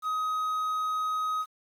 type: tone with quantisation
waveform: triangle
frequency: 1260 Hz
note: D#6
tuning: 21 cents sharp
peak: -25 dBFS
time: 0.02-1.46 s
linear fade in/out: 50 ms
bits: 9
effects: AAC 64 kbps